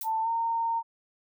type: noise with exponential decay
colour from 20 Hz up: violet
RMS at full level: -30 dBFS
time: 0.01-0.13 s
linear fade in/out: 5 ms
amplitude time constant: 24 ms
type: tone with pitch glide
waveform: sine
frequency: 888 to 918.3 Hz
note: A5 to A#5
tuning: +16 to -26 cents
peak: -25 dBFS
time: 0.03-0.83 s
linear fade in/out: 50 ms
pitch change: +58 cents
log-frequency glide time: 0.22-0.28 s
effects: none